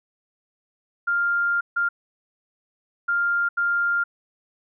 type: tone bursts at uneven times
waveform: sine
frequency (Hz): 1399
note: F6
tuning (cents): +3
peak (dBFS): -19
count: 4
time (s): 1.07-1.61 / 1.76-1.89 / 3.08-3.49 / 3.57-4.04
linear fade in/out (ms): 10
effects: none